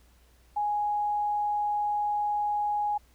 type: tone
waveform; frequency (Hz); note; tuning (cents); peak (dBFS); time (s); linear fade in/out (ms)
sine; 830.6; G#5; 0; -25; 0.56-2.98; 10
effects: added 60 Hz sine -58 dBFS peak until 3.14 s + pink hiss -64 dBFS RMS until 3.14 s